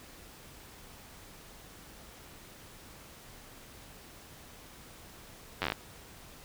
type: slowing click train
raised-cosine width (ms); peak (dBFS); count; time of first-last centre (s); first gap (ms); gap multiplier
0.3; -14; 8; 5.62-5.721; 10; 1.12
effects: pink hiss -52 dBFS RMS until 6.44 s